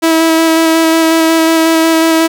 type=tone with vibrato; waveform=sawtooth; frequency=324.8 Hz; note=E4; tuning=26 cents flat; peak=-3 dBFS; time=0.02-2.28 s; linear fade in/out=20 ms; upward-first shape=square; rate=5.5 Hz; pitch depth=11 cents each way; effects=none